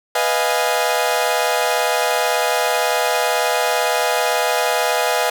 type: chord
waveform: sawtooth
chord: F half-diminished seventh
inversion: second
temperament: equal with one note detuned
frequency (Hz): 493.9 / 620.5 / 698.5 / 830.6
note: Cb5 / Eb5 / F5 / Ab5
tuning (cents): 0 / -5 / 0 / 0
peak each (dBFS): -18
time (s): 0.15-5.3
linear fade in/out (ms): 5
effects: none